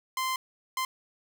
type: tone bursts at uneven times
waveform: sawtooth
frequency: 1040 Hz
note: C6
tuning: 11 cents flat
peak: -24 dBFS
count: 2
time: 0.17-0.36 / 0.77-0.85 s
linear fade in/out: 2 ms
effects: none